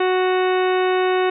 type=harmonic tone; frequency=369.6 Hz; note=F#4; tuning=2 cents flat; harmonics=1 / 2 / 3 / 4 / 5 / 6 / 7 / 8 / 10; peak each=-17 / -23 / -27 / -29 / -31 / -33 / -34 / -35 / -37 dBFS; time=0-1.3 s; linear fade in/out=5 ms; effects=none